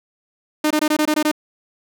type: tone bursts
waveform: sawtooth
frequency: 304.5 Hz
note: D#4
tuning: 37 cents flat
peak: -11 dBFS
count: 8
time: 0.64-1.315 s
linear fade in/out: 5 ms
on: 66 ms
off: 21 ms
effects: none